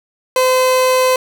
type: tone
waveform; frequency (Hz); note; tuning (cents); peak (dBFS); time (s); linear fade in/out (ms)
30% pulse; 513; C5; -34; -8; 0.36-1.16; 2
effects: none